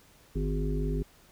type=harmonic tone with a mistuned harmonic; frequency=50.8 Hz; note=G#1; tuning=38 cents flat; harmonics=1 / 3 / 5 / 7 / 8; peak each=-29 / -33 / -36 / -40 / -37 dBFS; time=0.35-1.03 s; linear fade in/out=10 ms; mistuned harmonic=7; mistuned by=+29 cents; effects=pink hiss -59 dBFS RMS until 1.31 s